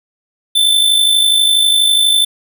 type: tone with amplitude modulation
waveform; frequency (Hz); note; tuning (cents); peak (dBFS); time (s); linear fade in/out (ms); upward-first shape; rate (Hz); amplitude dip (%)
square; 3533; A7; +6; -7; 0.55-2.25; 10; sine; 52.2; 50
effects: none